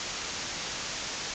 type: low-pass noise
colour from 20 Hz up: white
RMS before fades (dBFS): -36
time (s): 0-1.34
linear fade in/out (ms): 2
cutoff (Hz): 7100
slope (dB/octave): 96
effects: none